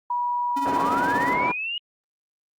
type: tone with pitch glide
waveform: sine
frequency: 970 to 984.1 Hz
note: B5 to B5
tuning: -31 to -6 cents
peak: -22 dBFS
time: 0.1-1.52 s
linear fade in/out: 5 ms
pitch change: +25 cents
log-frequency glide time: 1.21-1.29 s
type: tone with tremolo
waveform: square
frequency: 276.7 Hz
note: C#4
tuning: 3 cents flat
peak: -27 dBFS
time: 0.56-1.34 s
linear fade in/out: 10 ms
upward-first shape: triangle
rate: 17 Hz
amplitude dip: 80%
type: band-pass noise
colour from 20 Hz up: pink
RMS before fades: -29 dBFS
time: 0.65-1.52 s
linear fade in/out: 10 ms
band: 230 to 1200 Hz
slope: 12 dB/octave
type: linear sweep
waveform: sine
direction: up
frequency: 979 to 2910 Hz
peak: -26 dBFS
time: 0.76-1.78 s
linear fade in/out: 2 ms
effects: Opus 24 kbps